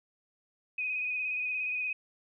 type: tone with vibrato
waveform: sine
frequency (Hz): 2500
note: D#7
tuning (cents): +8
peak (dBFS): -30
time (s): 0.78-1.93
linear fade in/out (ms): 5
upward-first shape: square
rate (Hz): 17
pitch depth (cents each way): 23
effects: none